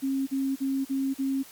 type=tone bursts; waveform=sine; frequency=270 Hz; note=C#4; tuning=45 cents flat; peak=-24 dBFS; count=5; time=0.02-1.434 s; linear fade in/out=20 ms; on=250 ms; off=41 ms; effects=white hiss -49 dBFS RMS until 1.51 s + MP3 96 kbps